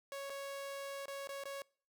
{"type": "tone with dropouts", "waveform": "sawtooth", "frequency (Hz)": 554.4, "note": "C#5", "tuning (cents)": 0, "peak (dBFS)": -38, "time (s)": [0.12, 1.62], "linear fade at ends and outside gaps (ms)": 1, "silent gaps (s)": [[0.297, 0.301], [1.057, 1.081], [1.273, 1.291], [1.437, 1.455]], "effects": ["noise-tail reverb RT60 0.5 s tail -25 dB re dry"]}